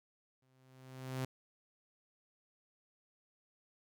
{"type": "tone with exponential growth", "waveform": "sawtooth", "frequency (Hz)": 130.2, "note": "C3", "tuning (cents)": -8, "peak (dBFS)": -31, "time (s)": [0.42, 1.25], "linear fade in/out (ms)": 5, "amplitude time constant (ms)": 180, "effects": []}